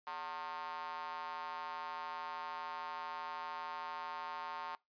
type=tone with high-pass filter; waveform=square; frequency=82.41 Hz; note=E2; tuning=in tune; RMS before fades=-43 dBFS; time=0.07-4.75 s; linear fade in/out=0 ms; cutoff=960 Hz; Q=5.8; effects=noise-tail reverb RT60 0.2 s tail -22 dB re dry + resampled to 11025 Hz